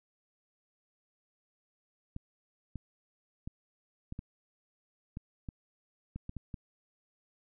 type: clicks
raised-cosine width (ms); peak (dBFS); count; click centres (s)
5; -27; 11; 2.164 / 2.757 / 3.475 / 4.124 / 4.191 / 5.171 / 5.488 / 6.16 / 6.294 / 6.367 / 6.542
effects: none